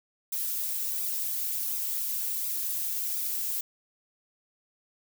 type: noise with flanger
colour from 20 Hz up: violet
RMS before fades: -31 dBFS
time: 0.32-3.61 s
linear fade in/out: 5 ms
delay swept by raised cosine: 0.81 to 6.81 ms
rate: 1.4 Hz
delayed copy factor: +0.95
effects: none